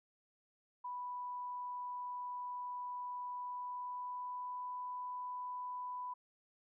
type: tone with pitch glide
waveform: sine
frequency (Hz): 987.8 to 994.1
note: B5 to B5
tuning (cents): 0 to +11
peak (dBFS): -40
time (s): 0.84-6.14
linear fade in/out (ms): 10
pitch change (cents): +11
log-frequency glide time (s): 3.32-4.7
effects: none